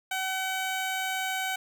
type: tone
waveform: 15% pulse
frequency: 758 Hz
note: F#5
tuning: 42 cents sharp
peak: -22 dBFS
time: 0.11-1.56 s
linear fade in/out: 5 ms
effects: none